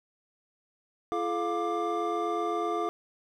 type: tone cluster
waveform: triangle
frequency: 340.2 / 428.1 / 703 / 1182 Hz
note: F4 / A4 / F5 / D6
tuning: -45 / -47 / +11 / +11 cents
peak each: -31 dBFS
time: 1.12-2.89 s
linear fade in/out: 0 ms
effects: none